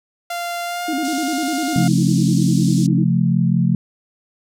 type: tone with pitch glide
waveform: sawtooth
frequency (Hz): 694 to 708.2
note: F5 to F5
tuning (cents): -11 to +24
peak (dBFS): -19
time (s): 0.3-1.88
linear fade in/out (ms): 5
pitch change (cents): +35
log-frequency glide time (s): 0.64-0.88
type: tone with vibrato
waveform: sine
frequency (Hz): 292.3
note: D4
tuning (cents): -8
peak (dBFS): -20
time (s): 0.88-3.04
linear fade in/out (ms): 5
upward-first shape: square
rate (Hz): 10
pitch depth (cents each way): 140
type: band-pass noise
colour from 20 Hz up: pink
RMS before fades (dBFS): -33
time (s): 1.04-2.87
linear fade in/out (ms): 10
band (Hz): 4300 to 9200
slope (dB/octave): 24
type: chord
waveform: sine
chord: Db augmented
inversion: none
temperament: equal with one note detuned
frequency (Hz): 135.43 / 174.61 / 220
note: Db3 / F3 / A3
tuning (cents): -40 / 0 / 0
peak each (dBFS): -18 / -16 / -20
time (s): 1.76-3.75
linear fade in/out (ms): 2
effects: none